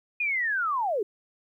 sine linear sweep, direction down, 2489 to 370 Hz, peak -24 dBFS, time 0.2-1.03 s, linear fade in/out 5 ms, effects 11-bit

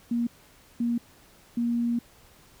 sine tone bursts at uneven times, 236.4 Hz, A#3, 24 cents sharp, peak -23 dBFS, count 3, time 0.11-0.27 / 0.8-0.98 / 1.57-1.99 s, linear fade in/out 5 ms, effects pink hiss -56 dBFS RMS until 2.6 s

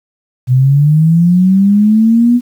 sine linear sweep, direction up, 123.47 to 246.2 Hz, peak -5 dBFS, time 0.47-2.41 s, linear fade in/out 50 ms, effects 7-bit

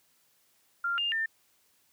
sine tone with pitch steps, 1391 / 2811 / 1797 Hz, F6 / F7 / A6, -7 / +11 / +36 cents, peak -27 dBFS, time 0.84-1.26 s, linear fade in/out 5 ms, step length 140 ms, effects white hiss -68 dBFS RMS until 1.92 s + high-pass 60 Hz 12 dB/octave

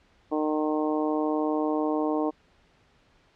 harmonic tone, 153.2 Hz, D#3, 27 cents flat, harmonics 2 / 3 / 4 / 5 / 6 / 7, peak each -26 / -30 / -32 / -34 / -36 / -37 dBFS, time 0.31-2.31 s, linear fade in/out 20 ms, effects pink hiss -62 dBFS RMS until 3.35 s + low-pass 4000 Hz 12 dB/octave

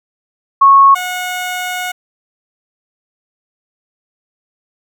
sine / 15% pulse tone pair in turn, 1100 / 727.8 Hz, C#6 / F#5, -14 / -29 cents, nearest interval perfect fifth, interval 715 cents, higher first, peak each -3 / -12 dBFS, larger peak first, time 0.61-0.95 / 0.95-1.92 s, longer second, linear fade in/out 10 ms, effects none

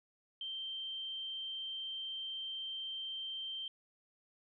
sine tone, 3136 Hz, G7, in tune, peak -39 dBFS, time 0.41-3.68 s, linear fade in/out 2 ms, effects none

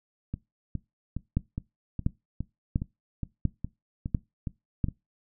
two click trains, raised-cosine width 5 ms, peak -19 / -12 dBFS, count 12 / 6, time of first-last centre 0.34-4.885 / 1.37-4.842 s, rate 2.42 / 1.44 Hz, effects noise-tail reverb RT60 0.2 s tail -20 dB re dry

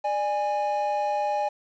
triangle tone pair together, 596.2 / 826 Hz, D5 / G#5, +26 / -10 cents, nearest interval tritone, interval 564 cents, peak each -26 / -23 dBFS, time 0.04-1.49 s, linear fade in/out 10 ms, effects resampled to 16000 Hz + 9-bit

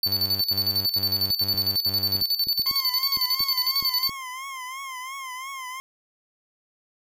square tone with tremolo, 4503 Hz, C#8, 26 cents sharp, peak -20 dBFS, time 0.03-4.1 s, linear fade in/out 2 ms, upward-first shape square, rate 11 Hz, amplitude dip 70%
sawtooth tone bursts, 97.1 Hz, G2, 16 cents flat, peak -29 dBFS, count 5, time 0.06-2.21 s, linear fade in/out 5 ms, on 350 ms, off 100 ms
clicks, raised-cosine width 3 ms, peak -27 dBFS, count 11, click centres 1.303 / 1.542 / 2.153 / 2.22 / 2.471 / 2.596 / 2.712 / 3.172 / 3.406 / 3.826 / 4.094 s
25% pulse tone with vibrato, 1051 Hz, C6, 7 cents sharp, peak -29 dBFS, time 2.66-5.8 s, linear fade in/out 0 ms, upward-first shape triangle, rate 2.9 Hz, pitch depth 95 cents each way
effects none

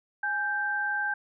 sine tone pair together, 830.6 / 1568 Hz, G#5 / G6, 0 / 0 cents, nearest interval major seventh, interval 1100 cents, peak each -33 / -27 dBFS, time 0.23-1.14 s, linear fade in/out 5 ms, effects none

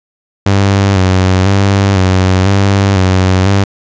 sawtooth tone with vibrato, 96 Hz, G2, 36 cents flat, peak -3 dBFS, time 0.46-3.64 s, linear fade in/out 5 ms, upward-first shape square, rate 1 Hz, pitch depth 49 cents each way, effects resampled to 16000 Hz

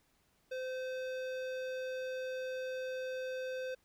sine tone with hard clipping, 515 Hz, C5, 28 cents flat, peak -39 dBFS, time 0.51-3.75 s, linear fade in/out 10 ms, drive 15 dB, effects pink hiss -73 dBFS RMS until 3.84 s

